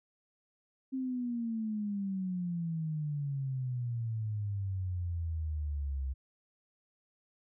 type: exponential sweep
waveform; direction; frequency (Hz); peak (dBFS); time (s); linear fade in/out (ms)
sine; down; 266.3 to 65.3; -32; 0.92-6.14; 20
effects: none